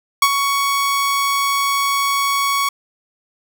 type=tone with ADSR envelope; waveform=sawtooth; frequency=1116 Hz; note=C#6; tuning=11 cents sharp; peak=-4 dBFS; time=0.22-2.69 s; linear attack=4 ms; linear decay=56 ms; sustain=-8 dB; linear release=5 ms; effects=none